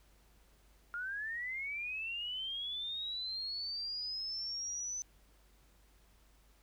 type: linear sweep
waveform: sine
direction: up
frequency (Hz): 1394 to 6080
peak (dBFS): -37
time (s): 0.94-5.02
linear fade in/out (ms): 0
effects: added 50 Hz sine -64 dBFS peak until 6.62 s + pink hiss -69 dBFS RMS until 6.62 s